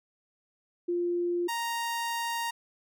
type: tone pair in turn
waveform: sine / sawtooth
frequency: 349.2 / 932.3 Hz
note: F4 / A#5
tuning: 0 / 0 cents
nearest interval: octave + perfect fourth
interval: 1700 cents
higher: second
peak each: -26 dBFS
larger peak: neither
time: 0.88-1.48 / 1.48-2.51 s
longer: second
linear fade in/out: 10 ms
effects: none